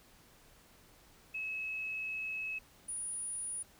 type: tone pair in turn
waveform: sine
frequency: 2579 / 9684 Hz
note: E7 / D#9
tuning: -39 / -48 cents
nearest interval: octave + major seventh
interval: 2291 cents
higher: second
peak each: -36 / -37 dBFS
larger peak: first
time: 1.34-2.59 / 2.88-3.63 s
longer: first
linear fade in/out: 10 ms
effects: pink hiss -62 dBFS RMS until 3.79 s